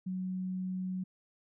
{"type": "tone", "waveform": "sine", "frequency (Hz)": 185.4, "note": "F#3", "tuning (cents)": 4, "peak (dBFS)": -33, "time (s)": [0.06, 1.04], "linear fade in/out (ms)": 10, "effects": []}